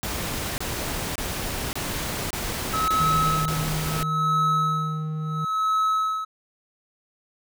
pink noise bursts, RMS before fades -29 dBFS, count 7, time 0.03-4.03 s, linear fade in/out 0 ms, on 550 ms, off 25 ms
triangle tone with tremolo, 1290 Hz, E6, 38 cents flat, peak -17 dBFS, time 2.73-6.25 s, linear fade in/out 10 ms, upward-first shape sine, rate 0.73 Hz, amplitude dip 95%
triangle tone, 155.56 Hz, D#3, in tune, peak -24 dBFS, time 3-5.45 s, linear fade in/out 5 ms
effects none

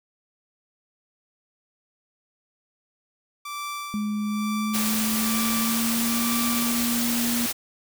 sawtooth tone with tremolo, 1168 Hz, D6, 10 cents flat, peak -26 dBFS, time 3.45-6.95 s, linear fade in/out 5 ms, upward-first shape sine, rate 1.1 Hz, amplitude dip 70%
sine tone with pitch glide, 210 to 237.1 Hz, G#3 to A#3, +19 to +30 cents, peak -24 dBFS, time 3.94-7.46 s, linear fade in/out 0 ms, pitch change +211 cents, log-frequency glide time 4.29-6.41 s
white noise, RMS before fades -27 dBFS, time 4.73-7.53 s, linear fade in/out 20 ms
effects none

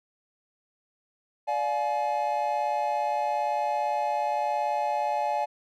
triangle chord, D diminished, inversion none, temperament just, 587.3 / 704.8 / 845.8 Hz, D5 / F5 / Ab5, 0 / +16 / +31 cents, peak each -29 / -29 / -25 dBFS, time 1.47-5.46 s, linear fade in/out 20 ms, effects none

